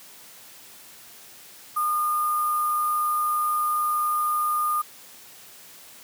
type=tone with sample-and-hold; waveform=sine; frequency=1217 Hz; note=D#6; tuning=39 cents flat; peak=-21 dBFS; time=1.76-4.82 s; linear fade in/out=10 ms; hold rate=11025 Hz; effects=white hiss -47 dBFS RMS until 6.03 s + high-pass 100 Hz 12 dB/octave